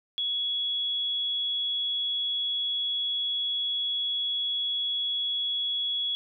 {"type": "tone", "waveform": "sine", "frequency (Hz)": 3360, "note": "G#7", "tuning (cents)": 19, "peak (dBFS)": -26, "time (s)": [0.18, 6.15], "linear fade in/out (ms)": 0, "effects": []}